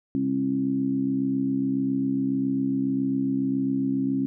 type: harmonic tone with a mistuned harmonic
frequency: 67.3 Hz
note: C2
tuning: 49 cents sharp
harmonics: 2 / 3 / 4 / 5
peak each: -35 / -30 / -23 / -35 dBFS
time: 0.15-4.26 s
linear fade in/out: 0 ms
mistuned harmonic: 5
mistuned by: -29 cents
effects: none